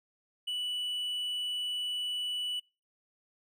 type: tone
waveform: triangle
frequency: 2960 Hz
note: F#7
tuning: in tune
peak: -30 dBFS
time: 0.47-2.6 s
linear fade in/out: 10 ms
effects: noise-tail reverb RT60 0.3 s tail -25 dB re dry